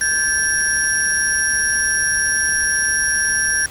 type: tone cluster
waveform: sine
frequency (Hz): 1568 / 1722 / 5630 / 10780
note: G6 / A6 / F8 / E9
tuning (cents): 0 / -38 / +13 / +38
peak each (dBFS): -21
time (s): 0.01-3.66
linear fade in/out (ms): 2
effects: added 60 Hz sine -43 dBFS peak until 3.7 s + pink hiss -37 dBFS RMS until 3.7 s